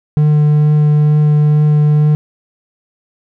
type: tone with vibrato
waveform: triangle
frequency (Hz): 150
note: D3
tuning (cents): +37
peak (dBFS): -5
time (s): 0.17-2.15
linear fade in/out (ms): 0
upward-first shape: triangle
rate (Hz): 2.2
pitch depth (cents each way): 9
effects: none